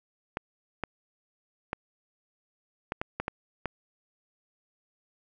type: clicks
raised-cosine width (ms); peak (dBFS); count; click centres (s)
0.5; -15; 8; 0.371 / 0.837 / 1.731 / 2.921 / 3.015 / 3.2 / 3.281 / 3.657
effects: none